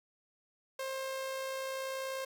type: tone with amplitude modulation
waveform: sawtooth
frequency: 531 Hz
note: C5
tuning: 25 cents sharp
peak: -31 dBFS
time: 0.79-2.25 s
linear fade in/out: 5 ms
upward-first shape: sine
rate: 60.3 Hz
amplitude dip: 30%
effects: 12-bit